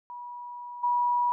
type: tone with level steps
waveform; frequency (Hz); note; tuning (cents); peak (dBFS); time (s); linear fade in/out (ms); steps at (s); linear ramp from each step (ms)
sine; 970; B5; -31; -37 / -22; 0.1-1.32; 0; 0.83; 10
effects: none